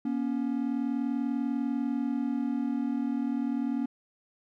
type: tone pair together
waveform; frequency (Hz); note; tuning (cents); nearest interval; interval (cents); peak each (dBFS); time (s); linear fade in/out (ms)
triangle; 240 / 280.3; B3 / C#4; -49 / +19; minor third; 268; -28; 0.05-3.86; 5
effects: none